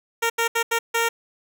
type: tone bursts at uneven times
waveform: 10% pulse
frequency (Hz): 461.9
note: A#4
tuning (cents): -16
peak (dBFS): -11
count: 5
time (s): 0.22-0.3 / 0.38-0.48 / 0.55-0.63 / 0.71-0.79 / 0.94-1.09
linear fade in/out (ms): 10
effects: none